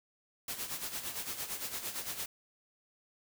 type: noise with tremolo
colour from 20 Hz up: white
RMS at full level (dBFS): -37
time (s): 0.48-2.26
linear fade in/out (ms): 2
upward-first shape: sine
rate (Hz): 8.8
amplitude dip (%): 65
effects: none